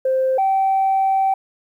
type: tone pair in turn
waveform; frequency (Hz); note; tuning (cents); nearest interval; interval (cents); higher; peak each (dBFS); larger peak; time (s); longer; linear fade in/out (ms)
sine; 523.3 / 773; C5 / G5; 0 / -24; perfect fifth; 676; second; -14 / -13; second; 0.05-0.38 / 0.38-1.34; second; 5
effects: tanh soft clip ceiling -11 dBFS + 9-bit